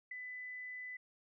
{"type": "tone with ADSR envelope", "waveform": "sine", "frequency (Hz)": 2000, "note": "B6", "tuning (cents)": 21, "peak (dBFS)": -39, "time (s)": [0.11, 0.97], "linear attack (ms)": 6, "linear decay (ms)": 8, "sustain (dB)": -4, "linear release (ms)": 7, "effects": []}